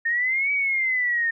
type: exponential two-way sweep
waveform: sine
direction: up then down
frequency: 1823 to 2285 to 1823 Hz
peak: -20 dBFS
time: 0.05-1.31 s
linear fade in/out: 10 ms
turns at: 0.52 s
effects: none